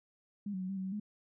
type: tone with pitch steps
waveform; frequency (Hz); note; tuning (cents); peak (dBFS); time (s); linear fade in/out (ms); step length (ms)
sine; 203.9 / 186.9 / 185.4 / 194.8 / 188.8 / 189.9 / 209; G#3 / F#3 / F#3 / G3 / F#3 / F#3 / G#3; -32 / +18 / +4 / -11 / +35 / +45 / +11; -35; 0.46-0.999; 5; 77
effects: none